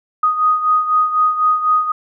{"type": "beating tone pair", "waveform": "sine", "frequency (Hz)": [1244.5, 1248.5], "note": ["D#6", "D#6"], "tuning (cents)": [0, 6], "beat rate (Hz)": 4, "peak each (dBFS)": [-13, -19], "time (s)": [0.23, 1.92], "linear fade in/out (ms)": 5, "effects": []}